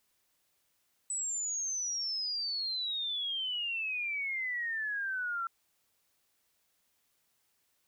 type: exponential sweep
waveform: sine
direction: down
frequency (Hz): 8000 to 1339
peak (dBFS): -32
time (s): 1.1-5.47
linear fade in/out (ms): 2
effects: white hiss -75 dBFS RMS until 7.87 s